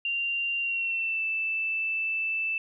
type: tone with pitch glide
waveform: sine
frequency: 2775 to 2644 Hz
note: F7 to E7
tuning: -12 to +5 cents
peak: -26 dBFS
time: 0.05-2.58 s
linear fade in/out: 2 ms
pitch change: -83 cents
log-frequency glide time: 0.6-1.24 s
effects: none